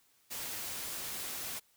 white noise, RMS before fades -40 dBFS, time 0.3-1.6 s, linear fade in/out 20 ms, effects white hiss -69 dBFS RMS until 1.76 s

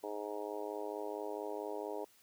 harmonic tone, 104.4 Hz, G#2, 10 cents sharp, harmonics 3 / 4 / 5 / 6 / 7 / 8 / 9, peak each -47 / -42 / -46 / -46 / -51 / -49 / -49 dBFS, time 0.03-2.05 s, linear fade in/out 10 ms, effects white hiss -66 dBFS RMS until 2.22 s + high-pass 60 Hz 12 dB/octave

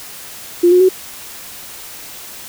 sine tone with pitch steps, 349.2 / 361.1 / 373.4 Hz, F4 / F#4 / F#4, 0 / -42 / +16 cents, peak -6 dBFS, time 0.63-0.891 s, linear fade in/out 10 ms, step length 87 ms, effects white hiss -33 dBFS RMS until 2.48 s

